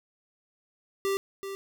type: tone with echo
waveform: square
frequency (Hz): 392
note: G4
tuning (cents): 0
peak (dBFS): -26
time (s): 1.05-1.17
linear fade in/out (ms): 0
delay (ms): 380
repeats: 1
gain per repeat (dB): -9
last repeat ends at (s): 1.55
effects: none